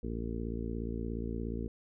harmonic tone, 57 Hz, A#1, 38 cents flat, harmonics 1 / 2 / 3 / 4 / 5 / 6 / 7 / 8, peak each -38 / -42 / -45 / -40 / -44 / -46 / -45 / -46 dBFS, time 0.03-1.68 s, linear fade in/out 5 ms, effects none

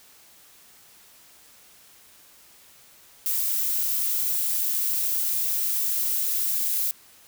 violet noise, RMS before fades -25 dBFS, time 3.26-6.91 s, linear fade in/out 0 ms, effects white hiss -53 dBFS RMS until 7.27 s

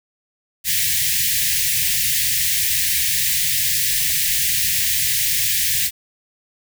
white band-stop noise, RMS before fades -19 dBFS, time 0.64-5.91 s, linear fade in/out 50 ms, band 170 to 1700 Hz, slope 96 dB/octave, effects none

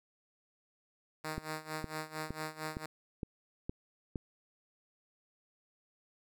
5% pulse tone with tremolo, 156 Hz, D#3, 5 cents sharp, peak -25 dBFS, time 1.24-2.86 s, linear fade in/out 5 ms, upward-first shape sine, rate 4.4 Hz, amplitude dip 85%
click train, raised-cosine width 3 ms, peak -24 dBFS, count 7, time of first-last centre 1.38-4.158 s, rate 2.16 Hz
effects none

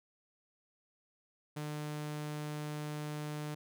sawtooth tone, 150 Hz, D3, 37 cents sharp, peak -34 dBFS, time 1.56-3.55 s, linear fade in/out 10 ms, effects none

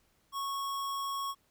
square tone, 1103 Hz, C#6, 9 cents flat, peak -34 dBFS, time 0.32-1.35 s, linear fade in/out 50 ms, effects pink hiss -71 dBFS RMS until 1.5 s

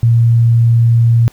sine tone, 116.54 Hz, A#2, in tune, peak -6 dBFS, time 0.03-1.28 s, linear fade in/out 0 ms, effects pink hiss -46 dBFS RMS until 1.32 s

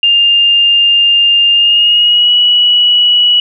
sine tone with pitch glide, 2806 to 2932 Hz, F7 to F#7, +8 to -16 cents, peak -5 dBFS, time 0.03-3.4 s, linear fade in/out 2 ms, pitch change +76 cents, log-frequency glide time 1.52-2.36 s, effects none

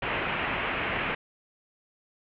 white low-pass noise, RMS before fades -30 dBFS, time 0.02-1.15 s, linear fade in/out 5 ms, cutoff 2800 Hz, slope 48 dB/octave, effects none

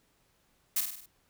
blue noise with echo, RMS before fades -28 dBFS, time 0.76-0.81 s, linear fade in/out 5 ms, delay 50 ms, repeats 5, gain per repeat -5 dB, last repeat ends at 1.06 s, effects pink hiss -70 dBFS RMS until 1.29 s

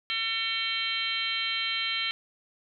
harmonic tone with a mistuned harmonic, 450 Hz, A4, 39 cents sharp, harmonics 3 / 4 / 5 / 6 / 7 / 8 / 9, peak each -39 / -40 / -32 / -37 / -31 / -43 / -35 dBFS, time 0.1-2.11 s, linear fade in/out 0 ms, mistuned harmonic 8, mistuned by +29 cents, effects none

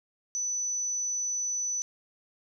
sine tone, 5980 Hz, F#8, 17 cents sharp, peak -28 dBFS, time 0.35-1.82 s, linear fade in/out 0 ms, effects none

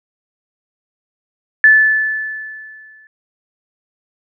sine tone with exponential decay, 1742 Hz, A6, 18 cents flat, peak -3 dBFS, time 1.64-3.07 s, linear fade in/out 1 ms, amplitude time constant 310 ms, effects none

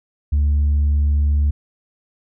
sine tone, 72.9 Hz, D2, 12 cents flat, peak -11 dBFS, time 0.32-1.51 s, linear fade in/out 10 ms, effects tanh soft clip ceiling -12 dBFS

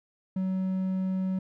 triangle tone, 188 Hz, F#3, 28 cents sharp, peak -24 dBFS, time 0.36-1.39 s, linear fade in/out 5 ms, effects none

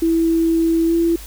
sine tone with pitch glide, 329.6 to 335.6 Hz, E4 to E4, 0 to +31 cents, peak -13 dBFS, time 0.02-1.16 s, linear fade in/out 5 ms, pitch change +31 cents, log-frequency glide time 0.86-0.94 s, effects added 50 Hz sine -34 dBFS peak until 1.26 s + white hiss -39 dBFS RMS until 1.26 s

